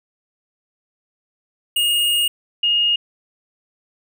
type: tone pair in turn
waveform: square / sine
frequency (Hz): 2853 / 2853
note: F7 / F7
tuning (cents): +36 / +36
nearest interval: unison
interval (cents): 0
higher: neither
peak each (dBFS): -16 / -14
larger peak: second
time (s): 1.76-2.28 / 2.63-2.96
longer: first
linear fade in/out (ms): 5
effects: none